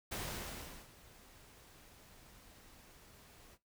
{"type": "noise with ADSR envelope", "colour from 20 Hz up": "pink", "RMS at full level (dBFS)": -40, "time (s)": [0.11, 3.58], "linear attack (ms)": 13, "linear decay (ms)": 750, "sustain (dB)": -20, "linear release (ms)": 46, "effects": ["noise-tail reverb RT60 0.2 s tail -18 dB re dry"]}